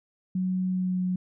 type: tone with pitch glide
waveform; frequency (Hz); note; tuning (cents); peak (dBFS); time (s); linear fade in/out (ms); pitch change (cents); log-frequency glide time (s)
sine; 185 to 182.88; F#3 to F#3; 0 to -20; -24; 0.35-1.16; 5; -20; 0.68-1.01
effects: none